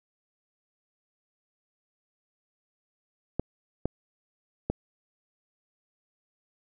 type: clicks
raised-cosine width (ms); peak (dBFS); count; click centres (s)
2; -13; 3; 3.396 / 3.856 / 4.7
effects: none